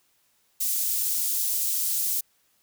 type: high-pass noise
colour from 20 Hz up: white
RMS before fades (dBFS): -26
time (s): 0.6-2.21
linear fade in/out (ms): 10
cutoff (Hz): 6700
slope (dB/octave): 12
effects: white hiss -67 dBFS RMS until 2.62 s